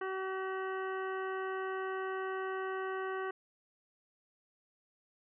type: harmonic tone with a mistuned harmonic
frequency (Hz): 380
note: F#4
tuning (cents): +46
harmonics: 1 / 2 / 3 / 4 / 5 / 7 / 8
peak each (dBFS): -37 / -44 / -42 / -44 / -47 / -59 / -60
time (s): 0.01-3.31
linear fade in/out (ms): 5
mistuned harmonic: 8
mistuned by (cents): -40
effects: none